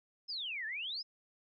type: exponential two-way sweep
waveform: sine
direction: down then up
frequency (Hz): 5300 to 1702 to 5300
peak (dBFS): -37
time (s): 0.28-1.03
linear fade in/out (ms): 20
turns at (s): 0.66
effects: none